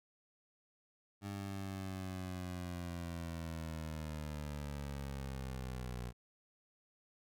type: linear sweep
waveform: 20% pulse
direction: down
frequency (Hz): 100.7 to 60.1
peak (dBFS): -36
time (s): 1.21-6.13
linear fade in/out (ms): 50
effects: none